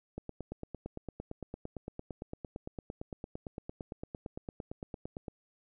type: click train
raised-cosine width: 2 ms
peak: -26 dBFS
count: 46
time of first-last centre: 0.18-5.282 s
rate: 8.82 Hz
effects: none